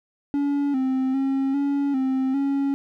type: tone with pitch steps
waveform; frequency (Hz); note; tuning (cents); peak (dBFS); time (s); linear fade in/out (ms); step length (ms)
triangle; 284.4 / 261.8 / 270.1 / 281.7 / 263.2 / 277.3; C#4 / C4 / C#4 / C#4 / C4 / C#4; +45 / +1 / -45 / +28 / +10 / +1; -18; 0.34-2.74; 0; 400
effects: none